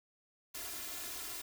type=noise with comb filter; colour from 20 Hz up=white; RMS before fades=-43 dBFS; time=0.54-1.42 s; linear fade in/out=10 ms; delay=2.9 ms; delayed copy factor=+1; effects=none